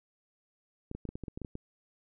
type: clicks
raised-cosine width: 3 ms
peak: -26 dBFS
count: 11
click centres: 0.914 / 0.95 / 1.053 / 1.09 / 1.155 / 1.237 / 1.282 / 1.375 / 1.417 / 1.448 / 1.554 s
effects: none